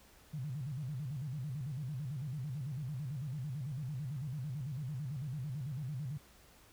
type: tone with vibrato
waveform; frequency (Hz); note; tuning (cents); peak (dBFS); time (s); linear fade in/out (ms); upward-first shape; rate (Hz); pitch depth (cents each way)
sine; 138.1; C#3; -6; -37; 0.33-6.18; 10; square; 9; 170
effects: added 60 Hz sine -67 dBFS peak until 6.72 s + pink hiss -62 dBFS RMS until 6.72 s